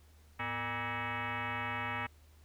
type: tone with frequency modulation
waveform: sine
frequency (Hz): 459.8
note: A#4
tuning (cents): -24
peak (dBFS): -34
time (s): 0.39-2.07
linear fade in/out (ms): 10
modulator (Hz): 354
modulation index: 5.9
effects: added 76 Hz sine -58 dBFS peak until 2.44 s + pink hiss -67 dBFS RMS until 2.44 s